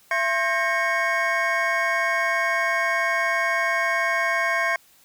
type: tone cluster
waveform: triangle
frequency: 673 / 1068 / 1595 / 1855 / 2207 Hz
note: E5 / C6 / G6 / A#6 / C#7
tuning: +36 / +35 / +30 / -9 / -8 cents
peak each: -25 dBFS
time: 0.11-4.76 s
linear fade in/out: 2 ms
effects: white hiss -56 dBFS RMS until 5.04 s